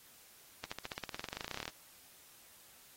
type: accelerating click train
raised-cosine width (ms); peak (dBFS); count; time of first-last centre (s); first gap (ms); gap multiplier
0.2; -22; 24; 0.64-1.679; 75; 0.95
effects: white hiss -60 dBFS RMS until 2.96 s + AAC 48 kbps